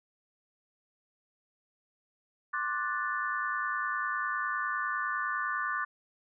sine chord, D dominant seventh, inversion third, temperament equal with one note detuned, 1064.8 / 1174.7 / 1480 / 1760 Hz, C6 / D6 / F#6 / A6, +30 / 0 / 0 / 0 cents, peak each -38 / -34 / -35 / -35 dBFS, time 2.53-5.85 s, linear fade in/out 10 ms, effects none

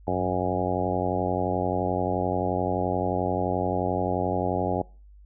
harmonic tone with a mistuned harmonic, 91.5 Hz, F#2, 19 cents flat, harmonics 1 / 2 / 3 / 4 / 5 / 6 / 7 / 8 / 9, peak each -32 / -32 / -32 / -32 / -32 / -32 / -32 / -32 / -32 dBFS, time 0.07-4.82 s, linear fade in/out 5 ms, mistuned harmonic 1, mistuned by +59 cents, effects noise-tail reverb RT60 0.4 s tail -25 dB re dry + added 50 Hz sine -47 dBFS peak until 5.25 s

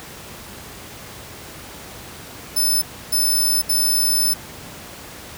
10% pulse tone bursts at uneven times, 5274 Hz, E8, in tune, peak -10 dBFS, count 3, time 2.56-2.82 / 3.12-3.62 / 3.69-4.34 s, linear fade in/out 10 ms, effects pink hiss -37 dBFS RMS until 5.37 s + high-pass 60 Hz 12 dB/octave

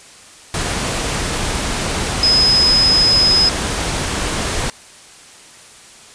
sine tone in noise, 5070 Hz, D#8, 32 cents sharp, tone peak -10 dBFS, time 2.23-3.49 s, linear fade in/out 2 ms, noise pink, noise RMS -20 dBFS, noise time 0.54-4.7 s, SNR +7 dB, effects white hiss -41 dBFS RMS until 6.14 s + resampled to 22050 Hz

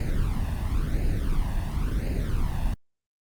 brown noise with flanger, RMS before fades -25 dBFS, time 0-2.74 s, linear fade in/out 5 ms, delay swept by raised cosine 0.43 to 1.14 ms, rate 0.95 Hz, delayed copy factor +0.7, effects Opus 48 kbps

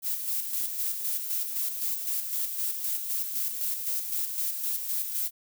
violet noise with tremolo, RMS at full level -29 dBFS, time 0.02-5.31 s, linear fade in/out 50 ms, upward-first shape square, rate 3.9 Hz, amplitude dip 45%, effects none

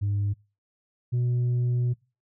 sine tone pair in turn, 101.4 / 122.39 Hz, G#2 / B2, -41 / -15 cents, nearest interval minor third, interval 326 cents, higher second, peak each -21 / -19 dBFS, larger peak second, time 0.01-0.34 / 1.12-1.94 s, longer second, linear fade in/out 20 ms, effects noise-tail reverb RT60 0.3 s tail -24 dB re dry + tanh soft clip ceiling -21 dBFS

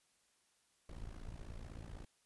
brown noise with amplitude modulation, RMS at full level -45 dBFS, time 0.89-2.05 s, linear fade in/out 2 ms, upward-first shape sine, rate 55.8 Hz, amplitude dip 85%, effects white hiss -75 dBFS RMS until 2.25 s + resampled to 24000 Hz

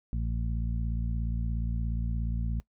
harmonic tone, 57 Hz, A#1, 38 cents flat, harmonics 1 / 2 / 3 / 4, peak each -29 / -35 / -39 / -41 dBFS, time 0.13-2.6 s, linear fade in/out 0 ms, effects noise-tail reverb RT60 0.1 s tail -20 dB re dry

